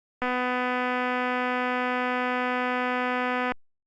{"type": "click train", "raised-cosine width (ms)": 0.5, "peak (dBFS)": -13, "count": 826, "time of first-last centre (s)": [0.22, 3.52], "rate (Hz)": 250, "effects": ["Opus 48 kbps"]}